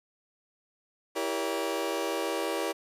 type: chord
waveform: 30% pulse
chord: E diminished seventh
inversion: none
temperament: just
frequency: 329.6 / 395.6 / 474.7 / 569.6 Hz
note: E4 / G4 / Bb4 / Db5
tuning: 0 / +16 / +31 / +47 cents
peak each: -32 dBFS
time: 1.15-2.73 s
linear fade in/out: 20 ms
effects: resampled to 32000 Hz + 10-bit